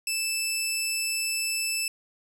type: tone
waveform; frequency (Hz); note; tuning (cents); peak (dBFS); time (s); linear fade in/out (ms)
15% pulse; 2637; E7; 0; -19; 0.07-1.88; 2
effects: none